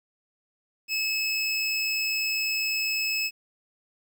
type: tone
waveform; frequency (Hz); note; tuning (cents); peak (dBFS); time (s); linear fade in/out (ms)
25% pulse; 2592; E7; -30; -21; 0.88-3.31; 50
effects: 10-bit